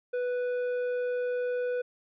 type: tone with tanh clipping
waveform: triangle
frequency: 493.9 Hz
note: B4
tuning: in tune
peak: -29 dBFS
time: 0.13-1.82 s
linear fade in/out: 10 ms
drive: 12 dB
effects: none